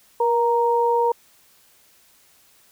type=tone pair together; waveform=sine; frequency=474.8 / 932.3 Hz; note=A#4 / A#5; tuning=+32 / 0 cents; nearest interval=octave; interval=1168 cents; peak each=-19 dBFS; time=0.2-1.12 s; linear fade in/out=5 ms; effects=white hiss -56 dBFS RMS until 2.71 s